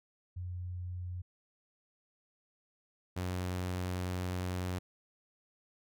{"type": "tone pair in turn", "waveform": ["sine", "sawtooth"], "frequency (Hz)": [89.6, 90.9], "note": ["F2", "F#2"], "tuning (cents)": [45, -30], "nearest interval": "unison", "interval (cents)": 25, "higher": "second", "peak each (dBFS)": [-37, -30], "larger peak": "second", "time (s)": [[0.36, 1.22], [3.16, 4.79]], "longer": "second", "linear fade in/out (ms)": 10, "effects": []}